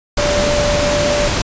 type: tone in noise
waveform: sine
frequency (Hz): 586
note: D5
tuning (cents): -4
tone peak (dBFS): -15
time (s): 0.18-1.28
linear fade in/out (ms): 5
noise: pink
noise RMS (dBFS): -17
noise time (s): 0.17-1.42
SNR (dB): -1
effects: resampled to 16000 Hz